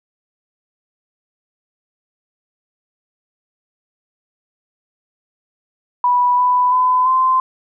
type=tone with pitch steps; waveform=sine; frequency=983 / 993 / 1009 / 1036 Hz; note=B5 / B5 / B5 / C6; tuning=-8 / +9 / +37 / -17 cents; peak=-11 dBFS; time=6.04-7.4 s; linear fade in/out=2 ms; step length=340 ms; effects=none